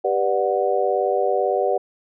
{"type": "chord", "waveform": "sine", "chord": "G major seventh", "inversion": "none", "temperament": "just", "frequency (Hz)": [392, 490, 588, 735], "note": ["G4", "B4", "D5", "F#5"], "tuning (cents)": [0, -14, 2, -12], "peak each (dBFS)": -23, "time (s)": [0.04, 1.78], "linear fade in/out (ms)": 10, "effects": []}